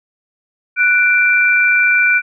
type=tone pair together; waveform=sine; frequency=1480 / 2354 Hz; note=F#6 / D7; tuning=0 / +3 cents; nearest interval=minor sixth; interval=803 cents; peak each=-12 dBFS; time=0.76-2.22 s; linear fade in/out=50 ms; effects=none